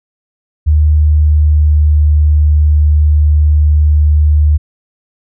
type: tone with pitch glide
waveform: sine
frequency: 76 to 75.21 Hz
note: D#2 to D2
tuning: -40 to +42 cents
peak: -5 dBFS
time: 0.66-4.58 s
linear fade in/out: 20 ms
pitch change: -18 cents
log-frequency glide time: 0.92-2 s
effects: none